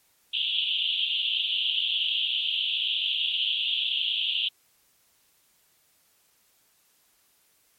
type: band-pass noise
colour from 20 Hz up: white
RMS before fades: -27 dBFS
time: 0.33-4.49 s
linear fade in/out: 10 ms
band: 2800 to 3500 Hz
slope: 96 dB/octave
effects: white hiss -65 dBFS RMS until 7.78 s + MP3 64 kbps